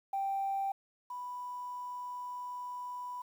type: tone pair in turn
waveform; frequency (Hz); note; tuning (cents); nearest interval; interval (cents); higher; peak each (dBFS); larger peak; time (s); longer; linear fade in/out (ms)
sine; 784 / 987.8; G5 / B5; 0 / 0; major third; 400; second; -30 / -38; first; 0.13-0.72 / 1.1-3.22; second; 5
effects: tanh soft clip ceiling -26 dBFS + 10-bit